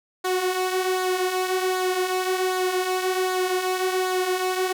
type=tone with flanger; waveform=sawtooth; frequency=370 Hz; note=F#4; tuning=in tune; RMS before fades=-24 dBFS; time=0.24-4.73 s; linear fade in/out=10 ms; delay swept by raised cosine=0.35 to 6.05 ms; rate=1.3 Hz; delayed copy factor=-0.5; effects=none